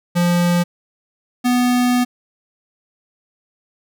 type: tone pair in turn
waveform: square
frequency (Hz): 174.61 / 246.9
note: F3 / B3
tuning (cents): 0 / 0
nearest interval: tritone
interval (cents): 600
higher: second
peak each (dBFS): -14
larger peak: neither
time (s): 0.15-0.64 / 1.44-2.05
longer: second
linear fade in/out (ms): 20
effects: none